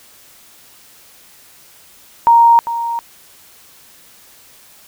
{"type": "tone with echo", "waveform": "sine", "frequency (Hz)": 932.3, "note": "A#5", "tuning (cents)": 0, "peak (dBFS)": -5, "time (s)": [2.27, 2.59], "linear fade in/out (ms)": 0, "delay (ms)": 400, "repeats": 1, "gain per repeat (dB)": -12, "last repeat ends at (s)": 2.99, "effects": ["white hiss -45 dBFS RMS until 4.87 s"]}